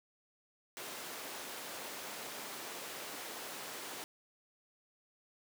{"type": "high-pass noise", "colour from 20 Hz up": "pink", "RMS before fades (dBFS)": -45, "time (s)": [0.77, 4.04], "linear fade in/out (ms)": 0, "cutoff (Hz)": 370, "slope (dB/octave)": 12, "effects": []}